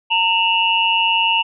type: tone cluster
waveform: sine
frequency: 913 / 2700 / 2891 Hz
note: A#5 / E7 / F#7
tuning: -36 / +41 / -41 cents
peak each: -18 dBFS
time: 0.1-1.43 s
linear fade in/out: 20 ms
effects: none